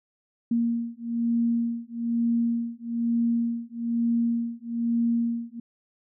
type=beating tone pair; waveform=sine; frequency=233.1 / 234.2 Hz; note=A#3 / A#3; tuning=0 / +8 cents; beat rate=1.1 Hz; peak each=-26 dBFS; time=0.51-5.6 s; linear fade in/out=5 ms; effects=none